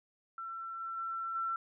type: tone with level steps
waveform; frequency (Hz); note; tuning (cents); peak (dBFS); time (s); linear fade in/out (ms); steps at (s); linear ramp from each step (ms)
sine; 1346; E6; +36; -39 / -37 / -35 / -32; 0.38-1.56; 2; 0.8 / 0.97 / 1.35; 5
effects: none